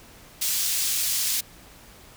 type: high-pass noise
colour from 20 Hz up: pink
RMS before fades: -25 dBFS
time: 0.41-1.41 s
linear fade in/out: 10 ms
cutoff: 4500 Hz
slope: 12 dB/octave
effects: pink hiss -49 dBFS RMS until 2.16 s